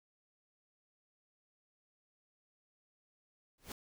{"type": "noise with exponential growth", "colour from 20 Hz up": "pink", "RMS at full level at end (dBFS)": -40, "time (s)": [3.58, 3.72], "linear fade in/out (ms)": 2, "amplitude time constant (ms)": 30, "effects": []}